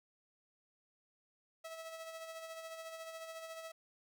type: tone with tremolo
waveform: sawtooth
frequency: 650 Hz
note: E5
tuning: 24 cents flat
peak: -40 dBFS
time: 1.64-3.72 s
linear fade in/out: 10 ms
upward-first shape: sine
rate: 14 Hz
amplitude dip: 45%
effects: none